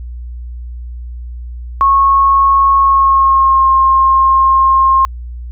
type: tone with pitch glide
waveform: sine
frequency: 1096 to 1066.6 Hz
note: C#6 to C6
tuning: -20 to +33 cents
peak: -6 dBFS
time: 1.81-5.05 s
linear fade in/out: 0 ms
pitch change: -47 cents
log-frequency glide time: 2.79-3.69 s
effects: added 60 Hz sine -23 dBFS peak until 5.51 s